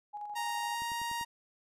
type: tone with tremolo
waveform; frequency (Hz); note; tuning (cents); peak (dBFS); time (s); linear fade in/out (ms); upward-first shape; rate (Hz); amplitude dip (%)
sine; 830.6; G#5; 0; -37; 0.13-0.76; 20; square; 12; 35
type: tone with pitch glide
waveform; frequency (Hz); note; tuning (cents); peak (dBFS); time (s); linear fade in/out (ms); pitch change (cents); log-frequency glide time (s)
sawtooth; 932.3 to 937.7; A#5 to A#5; 0 to +10; -30; 0.35-1.25; 20; +10; 0.51-0.95
type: click train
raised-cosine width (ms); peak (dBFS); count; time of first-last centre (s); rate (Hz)
3; -38; 5; 0.82-1.212; 10.2
effects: resampled to 32000 Hz